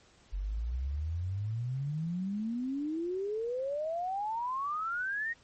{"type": "exponential sweep", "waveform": "sine", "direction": "up", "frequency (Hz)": [45.32, 1895], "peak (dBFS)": -31, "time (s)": [0.32, 5.34], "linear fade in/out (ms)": 20, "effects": ["pink hiss -62 dBFS RMS until 5.43 s", "MP3 32 kbps"]}